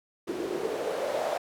white noise with band-pass filter sweep, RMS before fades -31 dBFS, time 0.27-1.38 s, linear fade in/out 10 ms, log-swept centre 330 to 660 Hz, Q 5, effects none

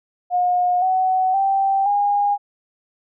sine tone with pitch steps, 718 / 748.9 / 781.2 / 814.8 Hz, F5 / F#5 / G5 / G#5, +48 / +21 / -6 / -33 cents, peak -15 dBFS, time 0.3-2.38 s, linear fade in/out 50 ms, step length 520 ms, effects none

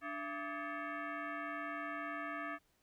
sine tone with frequency modulation, 293.7 Hz, D4, in tune, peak -39 dBFS, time 0.01-2.59 s, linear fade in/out 50 ms, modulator 484 Hz, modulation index 3.8, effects pink hiss -75 dBFS RMS until 2.82 s

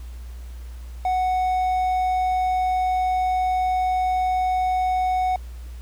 triangle tone, 740 Hz, F#5, in tune, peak -17 dBFS, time 1.05-5.36 s, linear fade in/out 2 ms, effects added 60 Hz sine -33 dBFS peak until 5.81 s + pink hiss -52 dBFS RMS until 5.81 s

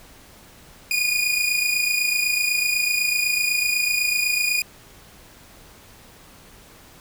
sawtooth tone pair together, 2437 / 2465 Hz, D#7 / D#7, -37 / -17 cents, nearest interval unison, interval 20 cents, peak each -19 dBFS, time 0.91-4.62 s, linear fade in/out 2 ms, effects pink hiss -48 dBFS RMS until 7 s

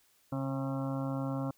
harmonic tone with a mistuned harmonic, 135.1 Hz, C#3, 44 cents flat, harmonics 1 / 2 / 4 / 5 / 6 / 7 / 8 / 9 / 10, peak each -35 / -35 / -41 / -47 / -47 / -51 / -47 / -53 / -49 dBFS, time 0.32-1.51 s, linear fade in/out 5 ms, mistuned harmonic 1, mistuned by +17 cents, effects white hiss -68 dBFS RMS until 1.57 s

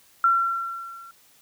sine tone with level ramp, 1361 Hz, F6, 45 cents flat, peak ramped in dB -14 to -42 dBFS, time 0.24-1.11 s, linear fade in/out 2 ms, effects white hiss -57 dBFS RMS until 1.41 s

